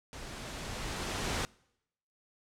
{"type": "noise with level ramp", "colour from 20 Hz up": "pink", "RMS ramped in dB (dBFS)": [-45, -32], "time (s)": [0.13, 1.45], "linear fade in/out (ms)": 0, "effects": ["noise-tail reverb RT60 0.8 s tail -25 dB re dry", "low-pass 8000 Hz 12 dB/octave"]}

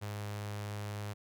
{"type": "tone with notch filter", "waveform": "sawtooth", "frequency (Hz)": 103.83, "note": "G#2", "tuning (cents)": 0, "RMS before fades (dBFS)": -40, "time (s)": [0.01, 1.14], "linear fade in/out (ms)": 20, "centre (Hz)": 260, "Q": 1.3, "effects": []}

